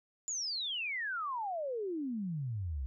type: exponential sweep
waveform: sine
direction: down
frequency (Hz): 7150 to 61.74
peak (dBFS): -34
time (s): 0.28-2.86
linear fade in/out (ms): 0
effects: none